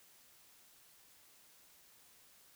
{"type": "silence", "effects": ["white hiss -64 dBFS RMS until 2.55 s"]}